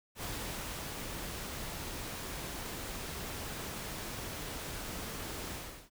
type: noise with ADSR envelope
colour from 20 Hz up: pink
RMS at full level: -39 dBFS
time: 0.15-5.9 s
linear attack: 80 ms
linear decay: 660 ms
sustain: -2 dB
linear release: 370 ms
effects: none